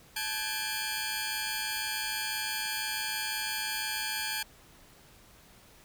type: tone cluster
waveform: 20% pulse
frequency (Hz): 867 / 1528 / 1634 / 2386 / 4359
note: A5 / G6 / G#6 / D7 / C#8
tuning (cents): -26 / -45 / -29 / +27 / -30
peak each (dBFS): -34 / -37 / -32 / -33 / -32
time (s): 0.16-4.43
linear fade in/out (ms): 5
effects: pink hiss -57 dBFS RMS until 5.84 s